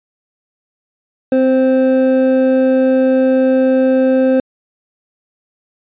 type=tone pair together; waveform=triangle; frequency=260.1 / 523.3 Hz; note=C4 / C5; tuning=-10 / 0 cents; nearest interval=octave; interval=1210 cents; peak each=-10 dBFS; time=1.32-4.4 s; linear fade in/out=2 ms; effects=resampled to 8000 Hz